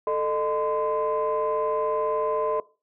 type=tone cluster; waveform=sine; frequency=440.9 / 611 / 1025 Hz; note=A4 / D#5 / C6; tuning=+4 / -32 / -36 cents; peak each=-24 / -26 / -27 dBFS; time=0.07-2.6 s; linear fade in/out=2 ms; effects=noise-tail reverb RT60 0.3 s tail -19 dB re dry + tanh soft clip ceiling -16 dBFS